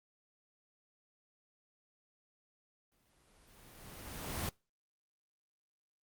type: noise with exponential growth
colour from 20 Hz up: pink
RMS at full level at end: -36 dBFS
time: 2.92-4.49 s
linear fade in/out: 0 ms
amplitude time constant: 340 ms
effects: noise-tail reverb RT60 0.3 s tail -26 dB re dry + Opus 24 kbps